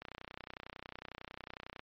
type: click train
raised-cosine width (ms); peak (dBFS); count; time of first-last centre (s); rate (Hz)
0.3; -27; 56; 0.02-1.794; 31
effects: low-pass 4000 Hz 12 dB/octave + MP3 48 kbps